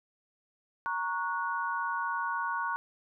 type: chord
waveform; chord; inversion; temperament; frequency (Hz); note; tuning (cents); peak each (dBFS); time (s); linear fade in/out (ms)
sine; F# major; first; equal with one note detuned; 932.3 / 1108.7 / 1465.5; A#5 / C#6 / F#6; 0 / 0 / -17; -34; 0.86-2.76; 0
effects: none